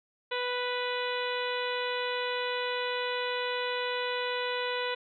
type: harmonic tone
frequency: 493.9 Hz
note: B4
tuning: in tune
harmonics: 1 / 2 / 3 / 4 / 5 / 6 / 7 / 8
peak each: -33 / -36 / -38 / -39 / -40 / -41 / -41 / -42 dBFS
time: 0.31-4.95 s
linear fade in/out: 10 ms
effects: none